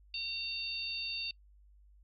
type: harmonic tone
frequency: 913 Hz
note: A#5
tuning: 36 cents flat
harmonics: 3 / 4 / 5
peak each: -39 / -43 / -39 dBFS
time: 0.14-1.31 s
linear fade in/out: 2 ms
effects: noise-tail reverb RT60 0.1 s tail -24 dB re dry + added 50 Hz sine -58 dBFS peak until 2.03 s